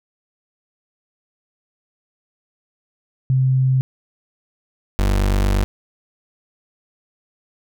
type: tone pair in turn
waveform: sine / 35% pulse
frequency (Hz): 130.81 / 48.72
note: C3 / G1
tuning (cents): 0 / -10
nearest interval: octave + perfect fourth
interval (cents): 1710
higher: first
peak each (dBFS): -13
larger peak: neither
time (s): 3.3-3.81 / 4.99-5.64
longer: second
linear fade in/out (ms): 0
effects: none